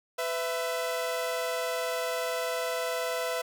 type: tone pair together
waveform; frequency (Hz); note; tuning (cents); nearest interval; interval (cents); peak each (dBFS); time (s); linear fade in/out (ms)
sawtooth; 502 / 662.6; B4 / E5; +28 / +9; perfect fourth; 481; -28; 0.18-3.42; 10
effects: none